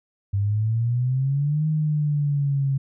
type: exponential two-way sweep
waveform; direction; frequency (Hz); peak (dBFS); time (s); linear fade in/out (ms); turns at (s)
sine; up then down; 98 to 156.2 to 135.4; -19; 0.33-2.78; 10; 1.67
effects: none